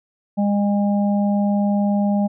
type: harmonic tone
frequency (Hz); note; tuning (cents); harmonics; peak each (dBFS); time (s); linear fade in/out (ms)
203.2; G#3; -38; 1 / 3 / 4; -16 / -26 / -28; 0.37-2.28; 20
effects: none